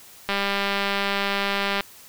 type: click train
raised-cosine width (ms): 0.3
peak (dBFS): -8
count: 303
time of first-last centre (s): 0.29-1.808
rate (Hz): 199
effects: white hiss -47 dBFS RMS until 2.08 s